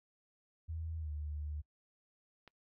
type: tone with pitch glide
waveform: sine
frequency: 81 to 74.71 Hz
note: E2 to D2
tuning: -30 to +30 cents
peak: -38 dBFS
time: 0.68-1.62 s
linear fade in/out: 20 ms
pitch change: -140 cents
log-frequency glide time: 0.98-1.11 s
type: click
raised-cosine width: 0.3 ms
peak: -38 dBFS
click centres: 2.477 s
effects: noise-tail reverb RT60 0.1 s tail -24 dB re dry